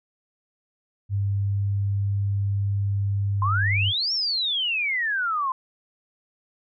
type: tone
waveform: sine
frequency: 99.9 Hz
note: G2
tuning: 33 cents sharp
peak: -21 dBFS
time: 1.09-3.93 s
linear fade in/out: 50 ms
type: exponential two-way sweep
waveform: sine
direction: up then down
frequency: 1019 to 5588 to 1019 Hz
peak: -22 dBFS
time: 3.42-5.52 s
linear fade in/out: 2 ms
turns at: 4.13 s
effects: none